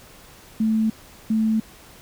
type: tone pair in turn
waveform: sine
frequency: 220 / 220 Hz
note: A3 / A3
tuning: 0 / 0 cents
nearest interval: unison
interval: 0 cents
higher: neither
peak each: -17 dBFS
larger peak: neither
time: 0.6-0.9 / 1.3-1.6 s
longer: neither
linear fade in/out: 5 ms
effects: pink hiss -47 dBFS RMS until 2.01 s